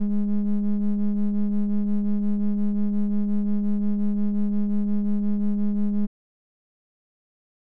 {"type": "ring-modulated tone", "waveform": "triangle", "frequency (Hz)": 103.83, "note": "G#2", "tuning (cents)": 0, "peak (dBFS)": -13, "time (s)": [0, 6.07], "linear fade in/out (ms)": 20, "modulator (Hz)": 101, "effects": ["tanh soft clip ceiling -9 dBFS"]}